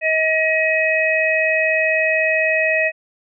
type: harmonic tone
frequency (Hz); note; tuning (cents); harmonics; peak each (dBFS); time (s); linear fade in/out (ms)
634; D#5; +32; 1 / 3 / 4; -19 / -19 / -19; 0.01-2.92; 50
effects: none